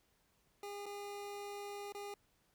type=tone with dropouts; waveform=25% pulse; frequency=406.4 Hz; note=G#4; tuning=38 cents flat; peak=-40 dBFS; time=0.63-2.14 s; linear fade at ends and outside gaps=2 ms; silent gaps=0.858-0.863 / 1.923-1.948 s; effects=pink hiss -75 dBFS RMS until 2.54 s